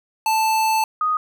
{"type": "tone pair in turn", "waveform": ["square", "sine"], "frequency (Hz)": [880, 1244.5], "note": ["A5", "D#6"], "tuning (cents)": [0, 0], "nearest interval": "tritone", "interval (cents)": 600, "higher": "second", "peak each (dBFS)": -17, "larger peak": "neither", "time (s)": [[0.26, 0.84], [1.01, 1.17]], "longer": "first", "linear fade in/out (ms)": 2, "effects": []}